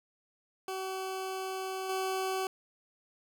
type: tone with level steps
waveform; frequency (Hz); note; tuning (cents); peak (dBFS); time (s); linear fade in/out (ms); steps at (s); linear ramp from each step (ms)
20% pulse; 379.2; F#4; +43; -30 / -26; 0.68-2.47; 2; 1.89; 5
effects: none